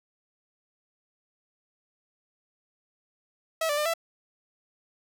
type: tone with pitch steps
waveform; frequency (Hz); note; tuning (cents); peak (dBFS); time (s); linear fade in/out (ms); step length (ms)
sawtooth; 647 / 586 / 600 / 664; E5 / D5 / D5 / E5; -32 / -4 / +37 / +12; -21; 3.61-3.938; 5; 82
effects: none